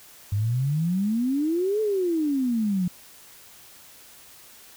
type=exponential two-way sweep; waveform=sine; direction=up then down; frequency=98 to 440 to 174.1 Hz; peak=-21 dBFS; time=0.32-2.88 s; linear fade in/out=5 ms; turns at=1.81 s; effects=white hiss -49 dBFS RMS until 4.76 s